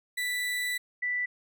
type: tone pair in turn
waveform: 35% pulse / sine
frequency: 1975.5 / 1975.5 Hz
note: B6 / B6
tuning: 0 / 0 cents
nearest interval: unison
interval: 0 cents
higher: neither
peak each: -27 dBFS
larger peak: neither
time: 0.17-0.78 / 1.02-1.26 s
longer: first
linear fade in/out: 10 ms
effects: none